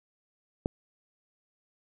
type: click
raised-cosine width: 2 ms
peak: -14 dBFS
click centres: 0.659 s
effects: none